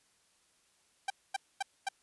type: tone bursts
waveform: sawtooth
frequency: 784 Hz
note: G5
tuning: in tune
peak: -27 dBFS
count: 4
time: 1.08-1.888 s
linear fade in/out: 5 ms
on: 22 ms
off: 240 ms
effects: white hiss -70 dBFS RMS until 2.02 s + resampled to 24000 Hz